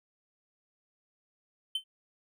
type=tone with exponential decay; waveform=triangle; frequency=3081 Hz; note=G7; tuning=31 cents flat; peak=-24 dBFS; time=1.75-1.84 s; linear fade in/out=5 ms; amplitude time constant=19 ms; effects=none